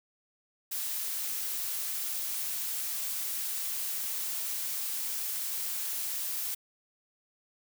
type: noise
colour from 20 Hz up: blue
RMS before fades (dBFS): -34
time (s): 0.71-6.55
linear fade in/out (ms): 10
effects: none